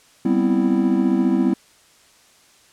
triangle chord, C major seventh, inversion second, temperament equal, 196 / 246.9 / 261.6 / 329.6 Hz, G3 / B3 / C4 / E4, 0 / 0 / 0 / 0 cents, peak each -19 dBFS, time 0.25-1.54 s, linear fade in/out 5 ms, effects white hiss -53 dBFS RMS until 2.72 s + low-pass 9000 Hz 12 dB/octave

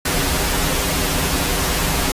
pink noise with comb filter, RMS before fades -19 dBFS, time 0.05-2.12 s, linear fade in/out 5 ms, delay 9 ms, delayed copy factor -1, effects resampled to 32000 Hz

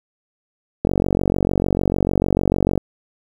click train, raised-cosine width 2 ms, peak -4 dBFS, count 91, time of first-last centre 0.85-2.777 s, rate 46.7 Hz, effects 7-bit

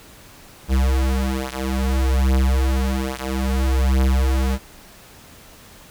square beating tone pair, 65.41 / 66.01 Hz, C2 / C2, 0 / +16 cents, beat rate 0.6 Hz, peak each -20 / -21 dBFS, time 0.68-4.59 s, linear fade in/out 50 ms, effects pink hiss -45 dBFS RMS until 5.9 s

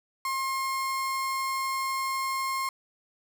35% pulse tone, 1068 Hz, C6, 35 cents sharp, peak -26 dBFS, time 0.25-2.69 s, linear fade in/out 2 ms, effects none

